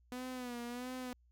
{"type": "tone with vibrato", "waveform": "sawtooth", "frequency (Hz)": 246.9, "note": "B3", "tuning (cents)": 0, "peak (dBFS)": -37, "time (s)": [0.12, 1.13], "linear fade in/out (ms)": 0, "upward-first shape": "sine", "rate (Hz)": 1.5, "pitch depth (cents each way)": 63, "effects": ["added 60 Hz sine -65 dBFS peak until 1.31 s"]}